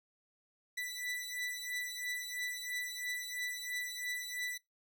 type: beating tone pair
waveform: sawtooth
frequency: 1975.5 / 1978.5 Hz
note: B6 / B6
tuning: 0 / +3 cents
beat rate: 3 Hz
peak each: -38 / -37 dBFS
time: 0.77-4.58 s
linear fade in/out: 10 ms
effects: noise-tail reverb RT60 0.2 s tail -24 dB re dry